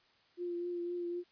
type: tone with vibrato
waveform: sine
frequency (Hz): 349.2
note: F4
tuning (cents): 0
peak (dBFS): -35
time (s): 0.37-1.24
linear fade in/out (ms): 50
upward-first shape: triangle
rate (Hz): 3.9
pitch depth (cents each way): 24
effects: white hiss -68 dBFS RMS until 1.31 s + resampled to 11025 Hz